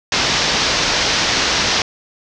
white low-pass noise, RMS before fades -17 dBFS, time 0.12-1.82 s, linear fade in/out 2 ms, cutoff 6000 Hz, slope 48 dB/octave, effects none

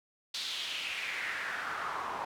pink noise with band-pass filter sweep, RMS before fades -37 dBFS, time 0.34-2.25 s, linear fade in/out 5 ms, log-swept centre 4100 to 910 Hz, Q 3.3, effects none

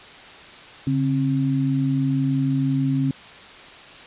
sine tone pair together, 141 / 267.1 Hz, C#3 / C4, +30 / +36 cents, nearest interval major seventh, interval 1106 cents, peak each -21 dBFS, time 0.87-3.11 s, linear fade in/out 2 ms, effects white hiss -42 dBFS RMS until 4.06 s + resampled to 8000 Hz

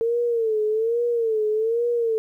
sine tone with vibrato, 451.5 Hz, A4, 45 cents sharp, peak -19 dBFS, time 0.01-2.18 s, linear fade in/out 0 ms, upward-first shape sine, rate 1.2 Hz, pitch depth 100 cents each way, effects 10-bit

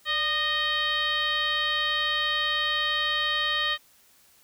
sine tone with frequency modulation, 2492 Hz, D#7, 2 cents sharp, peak -23 dBFS, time 0.05-3.78 s, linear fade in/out 50 ms, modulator 635 Hz, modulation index 2.1, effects white hiss -59 dBFS RMS until 4.43 s

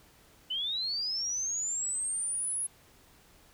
sine linear sweep, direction up, 2960 to 10630 Hz, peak -30 dBFS, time 0.5-2.67 s, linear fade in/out 10 ms, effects pink hiss -60 dBFS RMS until 3.53 s

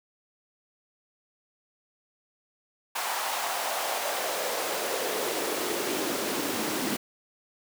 pink noise with high-pass filter sweep, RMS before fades -30 dBFS, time 2.95-6.97 s, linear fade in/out 10 ms, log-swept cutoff 920 to 240 Hz, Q 2.5, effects none

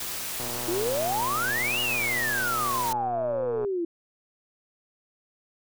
white noise, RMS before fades -33 dBFS, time 0-2.93 s, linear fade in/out 5 ms
click train, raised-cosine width 1 ms, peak -23 dBFS, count 394, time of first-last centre 0.4-3.648 s, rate 121 Hz
sine exponential two-way sweep, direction up then down, 329.6 to 2920 to 329.6 Hz, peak -25 dBFS, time 0.68-3.85 s, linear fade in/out 5 ms, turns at 1.8 s
effects none

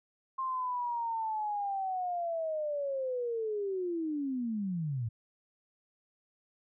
sine linear sweep, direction down, 1062 to 106.8 Hz, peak -31 dBFS, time 0.38-5.09 s, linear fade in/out 10 ms, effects none

